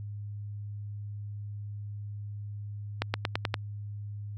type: accelerating click train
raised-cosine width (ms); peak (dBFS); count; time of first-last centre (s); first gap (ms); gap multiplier
0.3; -11; 6; 3.02-3.542; 120; 0.93
effects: added 103 Hz sine -36 dBFS peak until 4.37 s